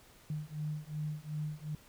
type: beating tone pair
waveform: sine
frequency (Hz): 150.5 / 153.2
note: D3 / D#3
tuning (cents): +43 / -27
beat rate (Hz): 2.7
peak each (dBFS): -39 / -39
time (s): 0.3-1.75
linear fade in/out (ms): 2
effects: pink hiss -60 dBFS RMS until 1.88 s